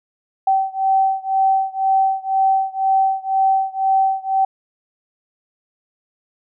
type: beating tone pair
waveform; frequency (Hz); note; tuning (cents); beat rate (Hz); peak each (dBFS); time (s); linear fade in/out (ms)
sine; 770 / 772; G5 / G5; -31 / -27; 2; -17 / -18; 0.47-4.45; 5
effects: none